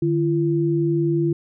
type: tone pair together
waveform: sine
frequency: 150.6 / 338.9 Hz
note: D3 / E4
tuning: +44 / +48 cents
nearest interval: octave + major second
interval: 1404 cents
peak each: -21 / -19 dBFS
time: 0.02-1.33 s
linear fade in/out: 5 ms
effects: none